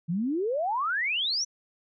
sine exponential sweep, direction up, 157.4 to 6070 Hz, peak -25 dBFS, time 0.08-1.45 s, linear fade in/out 20 ms, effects none

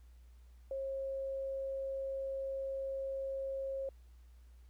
sine tone, 540 Hz, C#5, 45 cents flat, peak -36 dBFS, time 0.71-3.89 s, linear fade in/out 2 ms, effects added 60 Hz sine -55 dBFS peak until 4.69 s + pink hiss -74 dBFS RMS until 4.69 s

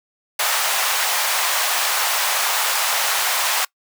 pink high-pass noise, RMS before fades -20 dBFS, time 0.39-3.65 s, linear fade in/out 5 ms, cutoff 730 Hz, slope 24 dB/octave, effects noise-tail reverb RT60 0.1 s tail -24 dB re dry

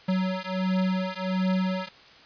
square beating tone pair, 185.9 / 187.3 Hz, F#3 / F#3, +8 / +21 cents, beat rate 1.4 Hz, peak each -28 dBFS, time 0.08-1.89 s, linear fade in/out 10 ms, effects white hiss -51 dBFS RMS until 2.25 s + resampled to 11025 Hz

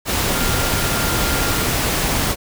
sine tone in noise, 1396.9 Hz, F6, in tune, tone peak -28 dBFS, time 0.31-1.67 s, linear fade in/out 50 ms, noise pink, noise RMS -19 dBFS, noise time 0.05-2.36 s, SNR -12 dB, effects none

